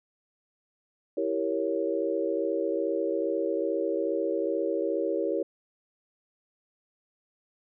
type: chord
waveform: sine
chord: E diminished seventh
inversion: none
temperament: equal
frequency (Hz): 329.6 / 392 / 466.2 / 554.4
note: E4 / G4 / Bb4 / Db5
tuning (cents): 0 / 0 / 0 / 0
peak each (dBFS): -31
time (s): 1.17-5.43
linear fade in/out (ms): 5
effects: none